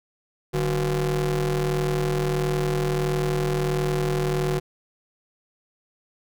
35% pulse ring-modulated tone, 111.9 Hz, A2, 30 cents sharp, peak -17 dBFS, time 0.53-4.6 s, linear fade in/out 20 ms, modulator 259 Hz, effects none

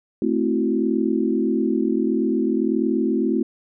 sine chord, F# half-diminished seventh, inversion first, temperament equal, 220 / 261.6 / 329.6 / 370 Hz, A3 / C4 / E4 / F#4, 0 / 0 / 0 / 0 cents, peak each -23 / -23 / -23 / -25 dBFS, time 0.22-3.43 s, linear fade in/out 2 ms, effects none

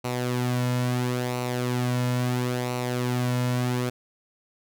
sawtooth tone with flanger, 124.1 Hz, B2, 9 cents sharp, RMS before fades -26 dBFS, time 0.04-3.9 s, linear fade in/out 10 ms, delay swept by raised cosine 0.59 to 2.59 ms, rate 0.74 Hz, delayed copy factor -0.55, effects none

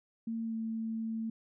sine tone with pitch glide, 227.1 to 224 Hz, A#3 to A3, -45 to +31 cents, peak -33 dBFS, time 0.27-1.3 s, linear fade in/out 5 ms, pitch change -24 cents, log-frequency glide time 0.43-0.54 s, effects none

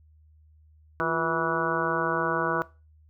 harmonic tone with a mistuned harmonic, 163.2 Hz, E3, 17 cents flat, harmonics 1 / 2 / 3 / 4 / 5 / 6 / 7 / 8 / 9, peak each -36 / -32 / -32 / -33 / -39 / -33 / -31 / -34 / -30 dBFS, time 1-2.62 s, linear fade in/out 0 ms, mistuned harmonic 2, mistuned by +88 cents, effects noise-tail reverb RT60 0.3 s tail -19 dB re dry + added 77 Hz sine -54 dBFS peak until 3.09 s

